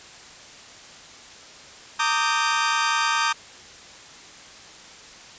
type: chord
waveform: sawtooth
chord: Eb major seventh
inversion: second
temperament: equal with one note detuned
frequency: 917.4 / 1174.7 / 1244.5 / 1568 Hz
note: Bb5 / D6 / Eb6 / G6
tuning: -28 / 0 / 0 / 0 cents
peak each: -22 dBFS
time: 1.99-3.33 s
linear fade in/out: 10 ms
effects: white hiss -44 dBFS RMS until 5.38 s + resampled to 16000 Hz

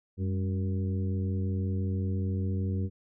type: harmonic tone with a mistuned harmonic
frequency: 94.1 Hz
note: F#2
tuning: 30 cents sharp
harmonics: 1 / 2 / 3 / 4 / 5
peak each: -28 / -34 / -41 / -42 / -45 dBFS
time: 0.17-2.9 s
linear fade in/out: 50 ms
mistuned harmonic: 2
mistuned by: +78 cents
effects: none

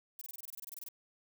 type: noise bursts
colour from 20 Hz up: violet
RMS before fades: -45 dBFS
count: 15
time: 0.19-0.886 s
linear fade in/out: 2 ms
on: 24 ms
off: 24 ms
effects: none

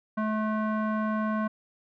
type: tone with low-pass filter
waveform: square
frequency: 216 Hz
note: A3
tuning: 32 cents flat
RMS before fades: -28 dBFS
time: 0.17-1.48 s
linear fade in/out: 10 ms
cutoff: 1300 Hz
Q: 3.2
effects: none

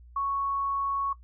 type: tone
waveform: sine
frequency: 1108.7 Hz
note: C#6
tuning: in tune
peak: -26 dBFS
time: 0.16-1.13 s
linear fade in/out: 5 ms
effects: noise-tail reverb RT60 0.1 s tail -17 dB re dry + added 60 Hz sine -48 dBFS peak until 1.23 s

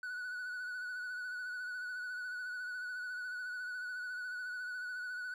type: tone with vibrato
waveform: triangle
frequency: 1480 Hz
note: F#6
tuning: in tune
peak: -37 dBFS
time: 0.03-5.34 s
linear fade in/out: 2 ms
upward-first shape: sine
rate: 14 Hz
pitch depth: 34 cents each way
effects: none

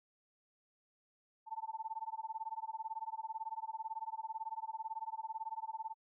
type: tone with tremolo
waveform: sine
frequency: 886 Hz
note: A5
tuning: 12 cents sharp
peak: -36 dBFS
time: 1.46-5.95 s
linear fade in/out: 50 ms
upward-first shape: sine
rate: 18 Hz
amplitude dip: 100%
effects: none

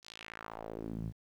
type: tone with band-pass filter sweep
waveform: sawtooth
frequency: 55.3 Hz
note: A1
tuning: 9 cents sharp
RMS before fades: -43 dBFS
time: 0.02-1.13 s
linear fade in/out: 50 ms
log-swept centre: 5300 to 120 Hz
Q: 2.1
effects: 11-bit

